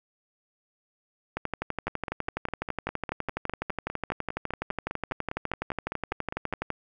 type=two click trains; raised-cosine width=0.5 ms; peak=-14 / -17 dBFS; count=65 / 24; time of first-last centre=1.37-6.703 / 1.88-6.526 s; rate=12 / 4.95 Hz; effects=none